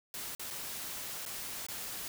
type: noise with dropouts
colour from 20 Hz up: white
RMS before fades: -41 dBFS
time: 0.14-2.08 s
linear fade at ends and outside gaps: 1 ms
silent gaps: 0.35-0.395 / 0.504-0.508 / 1.253-1.261 / 1.666-1.685 s
effects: none